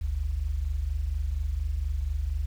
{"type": "tone pair together", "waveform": "sine", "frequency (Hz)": [49.19, 73.42], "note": ["G1", "D2"], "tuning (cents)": [7, 0], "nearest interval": "perfect fifth", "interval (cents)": 693, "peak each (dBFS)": [-29, -27], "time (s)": [0.01, 2.46], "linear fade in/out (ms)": 10, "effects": ["tanh soft clip ceiling -20 dBFS", "9-bit"]}